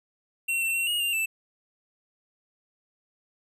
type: tone with pitch steps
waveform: square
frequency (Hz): 2725 / 2697 / 2728 / 2874 / 2790 / 2649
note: F7 / E7 / F7 / F7 / F7 / E7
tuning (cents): -43 / +39 / -41 / +49 / -2 / +8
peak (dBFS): -25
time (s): 0.48-1.26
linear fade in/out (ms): 10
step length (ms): 130
effects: none